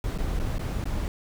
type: noise with dropouts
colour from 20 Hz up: brown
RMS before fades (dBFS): -28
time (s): 0.04-1.08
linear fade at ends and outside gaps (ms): 1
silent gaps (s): 0.178-0.185 / 0.391-0.398 / 0.583-0.593 / 0.841-0.855
effects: none